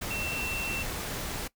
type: tone in noise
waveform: sine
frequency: 2698 Hz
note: E7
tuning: 40 cents sharp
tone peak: -33 dBFS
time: 0.1-0.83 s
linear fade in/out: 10 ms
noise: pink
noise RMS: -35 dBFS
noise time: 0.01-1.48 s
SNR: -1 dB
effects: noise-tail reverb RT60 0.1 s tail -20 dB re dry